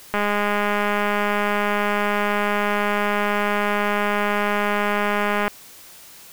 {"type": "click train", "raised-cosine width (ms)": 0.5, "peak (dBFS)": -7, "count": 1101, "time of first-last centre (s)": [0.14, 5.48], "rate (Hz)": 206, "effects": ["white hiss -44 dBFS RMS until 6.32 s"]}